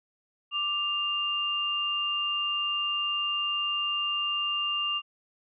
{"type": "tone pair together", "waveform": "sine", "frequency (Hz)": [1179.6, 2800], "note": ["D6", "F7"], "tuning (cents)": [7, 4], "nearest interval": "octave + minor third", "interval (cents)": 1497, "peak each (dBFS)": [-33, -27], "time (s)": [0.51, 5.02], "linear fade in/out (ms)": 50, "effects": []}